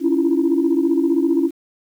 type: tone cluster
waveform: sine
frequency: 279.1 / 327.2 / 342.4 Hz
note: C#4 / E4 / F4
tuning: +12 / -13 / -34 cents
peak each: -18 dBFS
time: 0-1.51 s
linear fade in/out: 50 ms
effects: tanh soft clip ceiling -7 dBFS + 8-bit